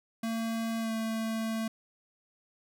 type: tone with pitch glide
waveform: square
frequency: 226.6 to 223.2 Hz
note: A#3 to A3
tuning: -49 to +25 cents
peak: -31 dBFS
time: 0.23-1.68 s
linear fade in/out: 5 ms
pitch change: -26 cents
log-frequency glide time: 0.8-0.92 s
effects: none